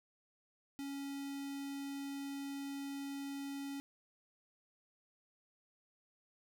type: tone with notch filter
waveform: square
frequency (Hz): 278.3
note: C#4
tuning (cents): +7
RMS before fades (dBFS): -43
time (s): 0.79-3.8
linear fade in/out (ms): 0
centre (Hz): 1100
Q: 1.2
effects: none